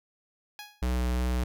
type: tone with exponential decay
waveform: 10% pulse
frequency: 832 Hz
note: G#5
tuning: 3 cents sharp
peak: -29 dBFS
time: 0.59-0.88 s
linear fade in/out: 1 ms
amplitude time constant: 62 ms
type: tone with vibrato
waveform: square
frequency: 61.8 Hz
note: B1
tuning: 2 cents sharp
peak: -26 dBFS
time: 0.82-1.44 s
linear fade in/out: 5 ms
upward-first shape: sine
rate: 2.7 Hz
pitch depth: 10 cents each way
effects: none